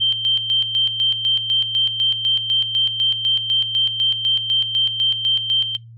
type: tone with tremolo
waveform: sine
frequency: 3136 Hz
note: G7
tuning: in tune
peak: -14 dBFS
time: 0-5.77 s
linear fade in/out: 20 ms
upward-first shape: square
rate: 4 Hz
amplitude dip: 60%
effects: noise-tail reverb RT60 0.2 s tail -24 dB re dry + added 115 Hz sine -38 dBFS peak until 5.97 s